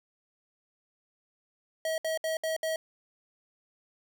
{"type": "tone bursts", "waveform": "square", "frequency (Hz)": 640, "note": "D#5", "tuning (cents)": 49, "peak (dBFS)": -29, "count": 5, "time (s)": [1.85, 2.76], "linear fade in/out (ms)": 2, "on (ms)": 130, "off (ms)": 65, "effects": []}